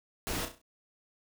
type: noise with echo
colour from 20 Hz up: pink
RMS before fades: -35 dBFS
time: 0.27-0.45 s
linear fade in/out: 0 ms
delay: 33 ms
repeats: 5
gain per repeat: -7 dB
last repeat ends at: 0.615 s
effects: none